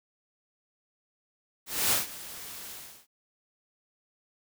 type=noise with ADSR envelope; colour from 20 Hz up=white; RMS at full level=-24 dBFS; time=1.66-3.07 s; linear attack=260 ms; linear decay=140 ms; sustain=-18 dB; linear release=350 ms; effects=none